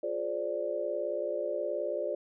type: chord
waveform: sine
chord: D half-diminished seventh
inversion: first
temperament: just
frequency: 352.4 / 422.9 / 528.6 / 587.3 Hz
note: F4 / Ab4 / C5 / D5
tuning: +16 / +31 / +18 / 0 cents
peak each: -38 / -38 / -36 / -33 dBFS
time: 0.03-2.15 s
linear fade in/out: 5 ms
effects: none